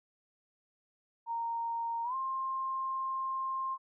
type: tone with pitch glide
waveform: sine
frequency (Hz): 927 to 1058.7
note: A#5 to C6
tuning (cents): -10 to +20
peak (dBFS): -32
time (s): 1.26-3.78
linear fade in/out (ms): 50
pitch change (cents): +230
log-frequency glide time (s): 2.04-2.15
effects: none